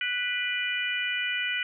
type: harmonic tone with a mistuned harmonic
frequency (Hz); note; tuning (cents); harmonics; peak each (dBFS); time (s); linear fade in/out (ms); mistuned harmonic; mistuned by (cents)
493.9; B4; 0; 3 / 4 / 5 / 6; -32 / -32 / -32 / -32; 0.01-1.63; 2; 5; -36
effects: none